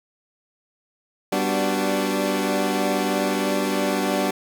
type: chord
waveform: 20% pulse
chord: G major seventh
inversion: none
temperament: equal with one note detuned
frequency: 194.76 / 246.9 / 293.7 / 370 Hz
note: G3 / B3 / D4 / F#4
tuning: -11 / 0 / 0 / 0 cents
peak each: -20 / -23 / -20 / -24 dBFS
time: 1.32-4.31 s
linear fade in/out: 5 ms
effects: none